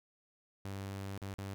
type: tone with dropouts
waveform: sawtooth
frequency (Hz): 98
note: G2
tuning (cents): 0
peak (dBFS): -36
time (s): 0.65-1.54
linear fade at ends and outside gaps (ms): 0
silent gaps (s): 1.177-1.218 / 1.339-1.384
effects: none